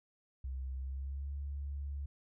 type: tone with pitch glide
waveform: sine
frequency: 65.5 to 70.61 Hz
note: C2 to C#2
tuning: +2 to +33 cents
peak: -37 dBFS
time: 0.44-2.06 s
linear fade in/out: 5 ms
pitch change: +131 cents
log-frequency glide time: 0.77-1.33 s
effects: none